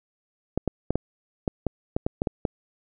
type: clicks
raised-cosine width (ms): 2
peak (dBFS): -10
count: 11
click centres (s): 0.576 / 0.677 / 0.906 / 0.956 / 1.478 / 1.667 / 1.965 / 2.065 / 2.219 / 2.272 / 2.452
effects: none